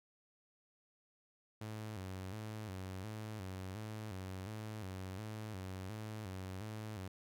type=tone with vibrato; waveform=sawtooth; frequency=100.9 Hz; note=G#2; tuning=49 cents flat; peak=-39 dBFS; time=1.61-7.08 s; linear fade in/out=5 ms; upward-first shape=square; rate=1.4 Hz; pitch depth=120 cents each way; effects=none